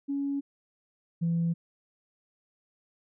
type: tone pair in turn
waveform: sine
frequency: 280 / 167.91 Hz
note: C#4 / E3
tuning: +18 / +32 cents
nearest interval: major sixth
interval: 886 cents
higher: first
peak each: -27 / -23 dBFS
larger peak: second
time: 0.08-0.41 / 1.21-1.54 s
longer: neither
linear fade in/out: 20 ms
effects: tanh soft clip ceiling -21 dBFS